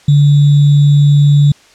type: tone with sample-and-hold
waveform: sine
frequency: 144.6 Hz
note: D3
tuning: 27 cents flat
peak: -4 dBFS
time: 0.08-1.52 s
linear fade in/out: 5 ms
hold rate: 3675 Hz
effects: white hiss -44 dBFS RMS until 1.74 s + low-pass 6000 Hz 12 dB/octave